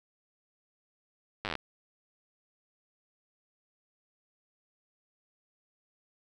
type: slowing click train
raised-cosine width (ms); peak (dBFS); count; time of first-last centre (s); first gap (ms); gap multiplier
0.3; -17; 10; 1.45-1.553; 9; 1.06
effects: none